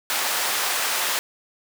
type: high-pass noise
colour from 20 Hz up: pink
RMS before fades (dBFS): -24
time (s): 0.1-1.19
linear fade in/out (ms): 0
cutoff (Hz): 830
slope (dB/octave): 12
effects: none